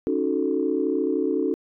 sine chord, D# half-diminished seventh, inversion third, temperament equal, 277.2 / 311.1 / 370 / 440 Hz, C#4 / D#4 / F#4 / A4, 0 / 0 / 0 / 0 cents, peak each -26 dBFS, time 0.07-1.54 s, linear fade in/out 0 ms, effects tanh soft clip ceiling -10 dBFS

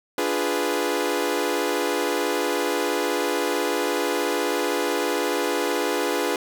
sawtooth chord, D diminished seventh, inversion none, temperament equal, 293.7 / 349.2 / 415.3 / 493.9 Hz, D4 / F4 / Ab4 / Cb5, 0 / 0 / 0 / 0 cents, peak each -25 / -24 / -23 / -23 dBFS, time 0.18-6.36 s, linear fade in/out 2 ms, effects none

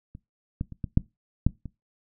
clicks, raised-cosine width 5 ms, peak -29 / -16 / -27 / -18 / -6 / -7 / -24 dBFS, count 7, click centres 0.151 / 0.611 / 0.723 / 0.842 / 0.974 / 1.466 / 1.657 s, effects noise-tail reverb RT60 0.2 s tail -20 dB re dry

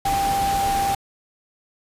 sine tone in noise, 791 Hz, G5, 15 cents sharp, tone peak -19 dBFS, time 0.05-0.95 s, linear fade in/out 5 ms, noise pink, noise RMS -28 dBFS, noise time 0.05-0.95 s, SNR +6 dB, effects resampled to 32000 Hz

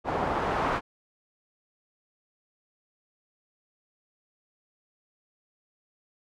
white noise with low-pass filter sweep, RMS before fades -28 dBFS, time 0.04-0.81 s, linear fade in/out 50 ms, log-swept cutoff 800 to 1200 Hz, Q 1.3, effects none

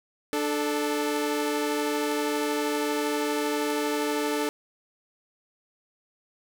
sawtooth tone pair together, 296 / 437.7 Hz, D4 / A4, +14 / -9 cents, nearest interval perfect fifth, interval 677 cents, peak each -24 dBFS, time 0.33-4.49 s, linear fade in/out 0 ms, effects none

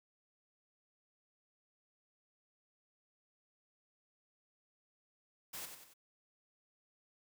white noise with echo, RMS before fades -45 dBFS, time 5.53-5.66 s, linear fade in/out 10 ms, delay 93 ms, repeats 3, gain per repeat -6 dB, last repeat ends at 5.939 s, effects none

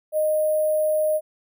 sine tone with sample-and-hold, 617 Hz, D#5, 15 cents flat, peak -18 dBFS, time 0.12-1.21 s, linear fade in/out 50 ms, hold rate 11025 Hz, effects none

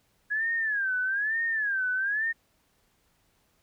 sine tone with vibrato, 1661.2 Hz, G#6, in tune, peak -25 dBFS, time 0.3-2.33 s, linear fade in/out 20 ms, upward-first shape sine, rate 1.1 Hz, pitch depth 180 cents each way, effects pink hiss -69 dBFS RMS until 3.62 s

